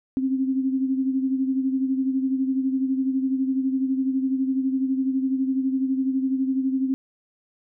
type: beating tone pair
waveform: sine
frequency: 263.3 / 275.3 Hz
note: C4 / C#4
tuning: +11 / -12 cents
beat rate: 12 Hz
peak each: -21 / -29 dBFS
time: 0.17-6.94 s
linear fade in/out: 0 ms
effects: none